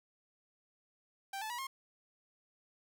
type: tone with pitch steps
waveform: sawtooth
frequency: 784 / 869.9 / 965.2 / 1071 Hz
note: G5 / A5 / B5 / C6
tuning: 0 / -20 / -40 / +40 cents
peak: -35 dBFS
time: 1.33-1.67 s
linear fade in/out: 5 ms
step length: 85 ms
effects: none